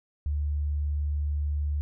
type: tone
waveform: sine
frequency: 73.42 Hz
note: D2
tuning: in tune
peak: -25 dBFS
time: 0.26-1.81 s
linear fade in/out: 0 ms
effects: none